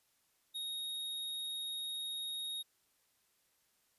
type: tone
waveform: square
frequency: 3747 Hz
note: A#7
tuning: 8 cents sharp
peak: -39 dBFS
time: 0.54-2.63 s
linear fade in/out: 20 ms
effects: white hiss -75 dBFS RMS until 3.98 s + resampled to 32000 Hz